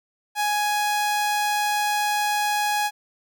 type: tone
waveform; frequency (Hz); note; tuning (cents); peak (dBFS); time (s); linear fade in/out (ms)
sawtooth; 833; G#5; +5; -17; 0.35-2.91; 50
effects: none